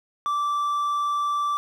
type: tone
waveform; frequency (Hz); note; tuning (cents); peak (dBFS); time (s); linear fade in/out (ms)
triangle; 1167; D6; -11; -20; 0.26-1.57; 0
effects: none